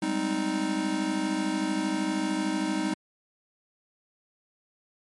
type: chord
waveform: square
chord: Ab major seventh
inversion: third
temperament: just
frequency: 194.67 / 207.7 / 259.6 / 311.5 Hz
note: G3 / Ab3 / C4 / Eb4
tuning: -12 / 0 / -13 / +2 cents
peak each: -34 / -35 / -34 / -29 dBFS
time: 0.02-2.94 s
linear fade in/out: 5 ms
effects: MP3 48 kbps